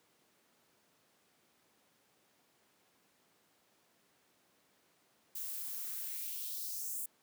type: noise with high-pass filter sweep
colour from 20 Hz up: violet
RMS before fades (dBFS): -41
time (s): 5.35-7.06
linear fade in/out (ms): 5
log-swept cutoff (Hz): 500 to 9100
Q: 2.3
effects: pink hiss -71 dBFS RMS until 7.22 s + high-pass 200 Hz 12 dB/octave